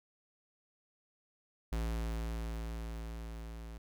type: tone with level ramp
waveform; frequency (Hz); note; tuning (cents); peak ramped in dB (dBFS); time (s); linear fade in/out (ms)
square; 56.1; A1; +34; -33 to -45; 1.72-3.78; 5
effects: none